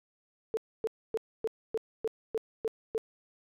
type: tone bursts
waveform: sine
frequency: 444 Hz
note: A4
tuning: 16 cents sharp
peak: -27 dBFS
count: 9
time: 0.54-2.979 s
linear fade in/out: 0 ms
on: 31 ms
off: 270 ms
effects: none